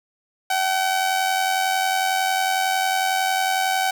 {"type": "tone with amplitude modulation", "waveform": "sawtooth", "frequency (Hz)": 760, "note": "F#5", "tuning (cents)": 46, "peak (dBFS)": -13, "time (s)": [0.5, 3.91], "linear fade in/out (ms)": 5, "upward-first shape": "sine", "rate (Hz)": 91, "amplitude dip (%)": 50, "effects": []}